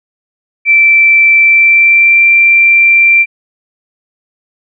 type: tone with pitch glide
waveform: sine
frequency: 2334 to 2358 Hz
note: D7 to D7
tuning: -11 to +6 cents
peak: -3 dBFS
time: 0.65-3.26 s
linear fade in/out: 50 ms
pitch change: +17 cents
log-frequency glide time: 1.4-2.25 s
effects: none